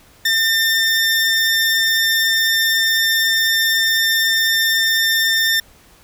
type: tone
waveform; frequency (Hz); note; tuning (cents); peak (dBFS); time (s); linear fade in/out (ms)
20% pulse; 1802; A6; +41; -9; 0.25-5.6; 5
effects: pink hiss -49 dBFS RMS until 6.03 s